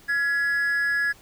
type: tone with amplitude modulation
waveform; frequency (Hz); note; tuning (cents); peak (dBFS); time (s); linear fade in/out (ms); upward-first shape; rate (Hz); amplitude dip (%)
triangle; 1681; G#6; +20; -16; 0.08-1.13; 20; sine; 285; 55
effects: tanh soft clip ceiling -13 dBFS + pink hiss -52 dBFS RMS until 1.21 s